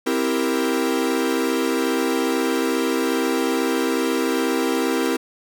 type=chord; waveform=45% pulse; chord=C dominant seventh; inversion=none; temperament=equal; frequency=261.6 / 329.6 / 392 / 466.2 Hz; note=C4 / E4 / G4 / Bb4; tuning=0 / 0 / 0 / 0 cents; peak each=-24 / -24 / -26 / -25 dBFS; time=0.06-5.17 s; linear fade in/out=10 ms; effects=none